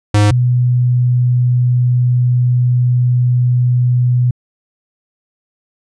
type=tone pair in turn; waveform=square / sine; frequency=104 / 123.68 Hz; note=G#2 / B2; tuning=+3 / +3 cents; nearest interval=minor third; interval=300 cents; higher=second; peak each=-8 / -9 dBFS; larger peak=first; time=0.14-0.31 / 0.31-4.31 s; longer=second; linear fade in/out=5 ms; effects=resampled to 22050 Hz